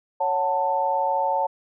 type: chord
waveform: sine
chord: F# minor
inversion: second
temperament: just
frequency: 555 / 740 / 888 Hz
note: C#5 / F#5 / A5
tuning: +2 / 0 / +16 cents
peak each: -26 / -27 / -22 dBFS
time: 0.2-1.47 s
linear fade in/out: 10 ms
effects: none